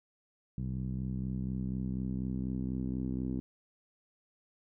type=tone with low-pass filter sweep; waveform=10% pulse; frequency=64.1 Hz; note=C2; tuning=35 cents flat; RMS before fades=-35 dBFS; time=0.58-3.4 s; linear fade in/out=0 ms; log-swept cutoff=160 to 270 Hz; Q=2.2; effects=none